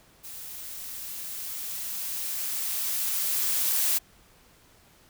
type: noise with level ramp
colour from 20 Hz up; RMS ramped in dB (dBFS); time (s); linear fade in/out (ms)
blue; -41 to -24; 0.23-3.99; 20
effects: pink hiss -58 dBFS RMS until 5.09 s